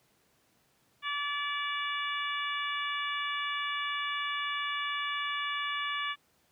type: harmonic tone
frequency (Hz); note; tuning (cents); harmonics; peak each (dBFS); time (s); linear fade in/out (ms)
577; D5; -31; 2 / 3 / 4 / 5 / 6; -35 / -37 / -38 / -39 / -40; 1.02-6.16; 50
effects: pink hiss -69 dBFS RMS until 6.51 s + high-pass 100 Hz 12 dB/octave